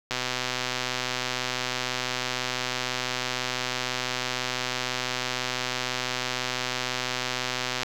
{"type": "click train", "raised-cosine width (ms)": 0.2, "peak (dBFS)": -10, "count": 974, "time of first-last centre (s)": [0.11, 7.832], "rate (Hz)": 126, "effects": ["7-bit"]}